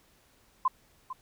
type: tone with echo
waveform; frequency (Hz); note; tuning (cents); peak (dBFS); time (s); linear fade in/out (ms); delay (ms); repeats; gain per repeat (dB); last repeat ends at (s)
sine; 1034; C6; -21; -21; 0.65-0.68; 5; 450; 1; -13; 1.13
effects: pink hiss -64 dBFS RMS until 1.21 s